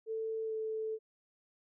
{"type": "tone with pitch glide", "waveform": "sine", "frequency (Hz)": [444, 438.9], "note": ["A4", "A4"], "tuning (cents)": [16, -4], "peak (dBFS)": -34, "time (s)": [0.06, 0.99], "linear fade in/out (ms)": 50, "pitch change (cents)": -20, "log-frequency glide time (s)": [0.44, 0.54], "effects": []}